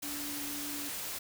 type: tone in noise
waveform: sine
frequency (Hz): 290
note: D4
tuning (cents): -22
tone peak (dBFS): -42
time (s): 0.03-0.89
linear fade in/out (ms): 10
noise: white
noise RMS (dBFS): -39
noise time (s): 0.02-1.19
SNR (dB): -6
effects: none